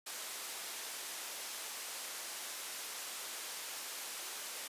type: low-pass noise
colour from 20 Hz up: white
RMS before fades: -44 dBFS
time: 0.06-4.68 s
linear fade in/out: 10 ms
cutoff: 11000 Hz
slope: 12 dB/octave
effects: high-pass 400 Hz 12 dB/octave + resampled to 32000 Hz